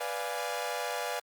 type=chord; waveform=sawtooth; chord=B diminished seventh; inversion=none; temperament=equal; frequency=493.9 / 587.3 / 698.5 / 830.6 Hz; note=B4 / D5 / F5 / Ab5; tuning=0 / 0 / 0 / 0 cents; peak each=-34 dBFS; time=0-1.2 s; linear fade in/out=10 ms; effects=Opus 32 kbps